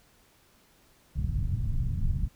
pink low-pass noise, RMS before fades -28 dBFS, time 1.15-2.29 s, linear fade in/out 20 ms, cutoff 150 Hz, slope 24 dB/octave, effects pink hiss -62 dBFS RMS until 2.35 s

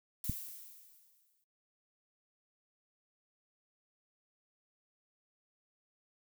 violet noise with exponential decay, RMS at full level -39 dBFS, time 0.24-1.44 s, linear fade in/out 1 ms, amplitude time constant 260 ms
click, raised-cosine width 5 ms, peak -22 dBFS, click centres 0.296 s
effects noise-tail reverb RT60 0.1 s tail -18 dB re dry

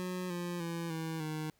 25% pulse tone with pitch steps, 182.1 / 174.98 / 168.15 / 161.58 / 155.26 Hz, F#3 / F3 / E3 / E3 / D#3, -27 / +4 / +35 / -34 / -3 cents, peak -32 dBFS, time 0-1.5 s, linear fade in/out 0 ms, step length 300 ms, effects pink hiss -71 dBFS RMS until 1.59 s

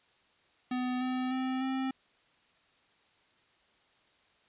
square tone with pitch steps, 251.2 / 255.3 / 259.5 / 263.7 Hz, B3 / C4 / C4 / C4, +30 / -42 / -14 / +14 cents, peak -31 dBFS, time 0.71-1.91 s, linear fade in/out 5 ms, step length 300 ms, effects white hiss -67 dBFS RMS until 4.48 s + resampled to 8000 Hz

